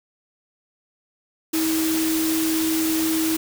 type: tone in noise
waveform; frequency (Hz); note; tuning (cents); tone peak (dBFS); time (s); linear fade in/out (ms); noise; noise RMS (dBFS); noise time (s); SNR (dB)
sine; 320.5; E4; -49; -20; 1.53-3.37; 10; white; -27; 1.53-3.37; +4
effects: none